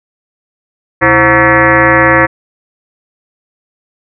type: tone with frequency modulation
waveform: sine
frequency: 1129 Hz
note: C#6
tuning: 31 cents sharp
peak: -4 dBFS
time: 1.01-2.27 s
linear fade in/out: 20 ms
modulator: 200 Hz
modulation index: 4.6
effects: none